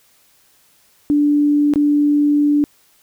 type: tone with dropouts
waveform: sine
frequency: 292.5 Hz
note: D4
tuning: 7 cents flat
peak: -11 dBFS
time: 1.1-2.64 s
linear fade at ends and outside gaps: 0 ms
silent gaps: 1.737-1.758 s
effects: white hiss -55 dBFS RMS until 3.02 s